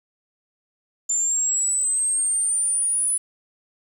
sine exponential sweep, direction up, 7150 to 10040 Hz, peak -18 dBFS, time 1.09-3.18 s, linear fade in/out 10 ms, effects tanh soft clip ceiling -15 dBFS + 8-bit

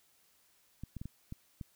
clicks, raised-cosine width 5 ms, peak -29 dBFS, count 6, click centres 0.836 / 0.967 / 1.015 / 1.056 / 1.324 / 1.612 s, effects white hiss -69 dBFS RMS until 1.75 s

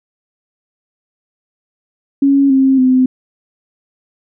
sine tone with pitch steps, 277.2 / 266.8 / 256.9 Hz, C#4 / C4 / C4, 0 / +34 / -32 cents, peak -7 dBFS, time 2.22-3.06 s, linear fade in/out 5 ms, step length 280 ms, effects none

